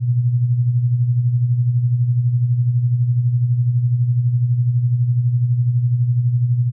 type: tone with tremolo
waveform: sine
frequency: 121.8 Hz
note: B2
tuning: 24 cents flat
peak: -11 dBFS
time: 0-6.72 s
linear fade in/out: 50 ms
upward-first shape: sine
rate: 12 Hz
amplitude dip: 55%
effects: none